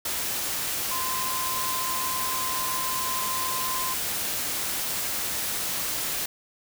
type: tone in noise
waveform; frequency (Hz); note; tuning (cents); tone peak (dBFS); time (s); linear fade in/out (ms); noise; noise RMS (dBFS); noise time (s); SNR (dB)
sine; 1035; C6; -19; -30; 0.91-3.94; 5; white; -29; 0.05-6.26; -4
effects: none